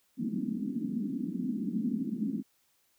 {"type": "band-pass noise", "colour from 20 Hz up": "white", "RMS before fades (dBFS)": -33, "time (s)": [0.17, 2.43], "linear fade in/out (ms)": 50, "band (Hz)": [190, 270], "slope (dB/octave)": 48, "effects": ["white hiss -71 dBFS RMS until 2.98 s"]}